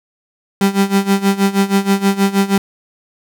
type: tone with tremolo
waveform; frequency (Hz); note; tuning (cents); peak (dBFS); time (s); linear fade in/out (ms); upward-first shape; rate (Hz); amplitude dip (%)
35% pulse; 197; G3; +9; -7; 0.61-2.58; 2; sine; 6.3; 85
effects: none